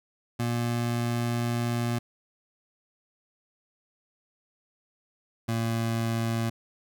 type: tone pair in turn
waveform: 25% pulse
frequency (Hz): 118.8 / 114.61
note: A#2 / A#2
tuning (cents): +33 / -29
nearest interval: minor second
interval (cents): 62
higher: first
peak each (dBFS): -22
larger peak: neither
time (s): 0.39-1.99 / 5.48-6.5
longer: first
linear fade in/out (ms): 10
effects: none